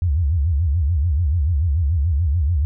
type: tone with vibrato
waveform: sine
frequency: 78.3 Hz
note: D#2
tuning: 11 cents sharp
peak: -15 dBFS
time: 0.02-2.65 s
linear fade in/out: 0 ms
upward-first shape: sine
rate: 6.9 Hz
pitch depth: 250 cents each way
effects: none